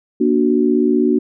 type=chord; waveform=sine; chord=Bb augmented; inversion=none; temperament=equal with one note detuned; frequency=237.6 / 293.7 / 370 Hz; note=Bb3 / D4 / F#4; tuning=+33 / 0 / 0 cents; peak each=-16 dBFS; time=0.2-1.19 s; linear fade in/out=10 ms; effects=none